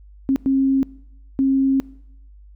sine tone bursts at uneven times, 269.1 Hz, C4, 49 cents sharp, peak -14 dBFS, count 3, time 0.29-0.36 / 0.46-0.83 / 1.39-1.8 s, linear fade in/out 0 ms, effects noise-tail reverb RT60 0.8 s tail -23 dB re dry + added 50 Hz sine -42 dBFS peak until 2.55 s

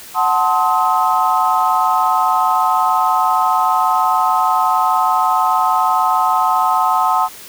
sine chord, F# diminished seventh, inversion none, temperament equal with one note detuned, 740 / 880 / 1046.5 / 1271.4 Hz, F#5 / A5 / C6 / Eb6, 0 / 0 / 0 / +37 cents, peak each -17 dBFS, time 0.14-7.29 s, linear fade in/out 50 ms, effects tanh soft clip ceiling -1 dBFS + white hiss -36 dBFS RMS until 7.48 s

